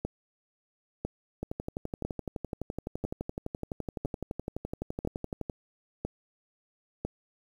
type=two click trains; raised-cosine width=2 ms; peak=-18 / -20 dBFS; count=8 / 49; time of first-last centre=0.05-7.05 / 1.43-5.498 s; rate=1 / 11.8 Hz; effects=9-bit